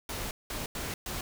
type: noise bursts at uneven times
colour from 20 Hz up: pink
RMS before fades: -36 dBFS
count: 4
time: 0.09-0.31 / 0.5-0.66 / 0.75-0.94 / 1.06-1.21 s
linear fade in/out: 2 ms
effects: none